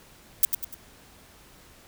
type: noise with echo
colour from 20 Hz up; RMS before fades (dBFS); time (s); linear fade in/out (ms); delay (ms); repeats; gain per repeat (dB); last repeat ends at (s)
violet; -17; 0.43-0.45; 2; 98; 3; -7; 0.744
effects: pink hiss -53 dBFS RMS until 1.87 s